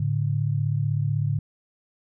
sine tone pair together, 108.4 / 144.38 Hz, A2 / D3, -25 / -29 cents, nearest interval perfect fourth, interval 496 cents, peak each -24 dBFS, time 0-1.39 s, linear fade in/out 5 ms, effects none

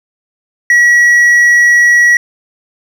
sine tone with hard clipping, 1924 Hz, B6, 46 cents flat, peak -5 dBFS, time 0.7-2.17 s, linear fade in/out 2 ms, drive 3 dB, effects none

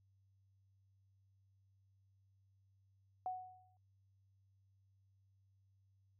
sine tone with exponential decay, 740 Hz, F#5, in tune, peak -36 dBFS, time 3.26-3.77 s, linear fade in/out 1 ms, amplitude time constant 110 ms, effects added 97 Hz sine -70 dBFS peak until 6.19 s

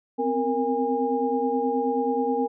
sine tone cluster, 254 / 263.4 / 465.6 / 814 Hz, B3 / C4 / A#4 / G#5, +49 / +12 / -2 / -35 cents, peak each -29 / -29 / -25 / -27 dBFS, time 0.18-2.48 s, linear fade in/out 20 ms, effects none

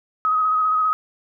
sine tone with vibrato, 1264 Hz, D#6, 27 cents sharp, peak -16 dBFS, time 0.25-0.93 s, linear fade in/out 0 ms, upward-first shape square, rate 15 Hz, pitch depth 16 cents each way, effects none

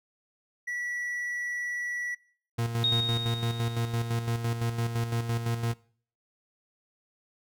triangle tone, 1947 Hz, B6, 25 cents flat, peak -29 dBFS, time 0.67-2.15 s, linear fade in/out 10 ms
40% pulse tone with tremolo, 116.54 Hz, A#2, in tune, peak -25 dBFS, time 2.58-5.74 s, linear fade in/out 10 ms, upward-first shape square, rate 5.9 Hz, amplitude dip 55%
sine tone with exponential decay, 3729 Hz, A#7, in tune, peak -21 dBFS, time 2.84-4.36 s, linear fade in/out 1 ms, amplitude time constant 330 ms
effects noise-tail reverb RT60 0.5 s tail -22 dB re dry

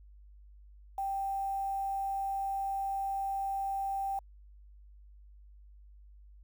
sine tone with quantisation, 784 Hz, G5, in tune, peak -31 dBFS, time 0.98-4.19 s, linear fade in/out 2 ms, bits 9, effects added 50 Hz sine -52 dBFS peak until 6.43 s

